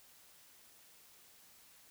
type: silence
effects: white hiss -62 dBFS RMS until 1.9 s